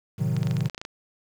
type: chord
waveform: triangle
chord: A diminished seventh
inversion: none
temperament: equal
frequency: 110 / 130.81 / 155.56 / 185 Hz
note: A2 / C3 / Eb3 / Gb3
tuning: 0 / 0 / 0 / 0 cents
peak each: -27 / -25 / -25 / -29 dBFS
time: 0.18-0.69 s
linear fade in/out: 20 ms
type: clicks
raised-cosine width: 0.2 ms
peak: -18 dBFS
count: 12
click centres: 0.366 / 0.431 / 0.471 / 0.511 / 0.568 / 0.607 / 0.658 / 0.698 / 0.747 / 0.779 / 0.815 / 0.851 s
effects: 8-bit